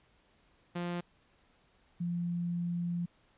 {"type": "tone pair in turn", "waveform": ["sawtooth", "sine"], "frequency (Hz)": [174.61, 173.2], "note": ["F3", "F3"], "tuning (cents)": [0, -14], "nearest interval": "unison", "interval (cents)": 14, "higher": "first", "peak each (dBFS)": [-30, -31], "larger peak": "first", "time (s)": [[0.75, 1.01], [2, 3.06]], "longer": "second", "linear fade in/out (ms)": 10, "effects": ["pink hiss -68 dBFS RMS until 3.37 s", "resampled to 8000 Hz"]}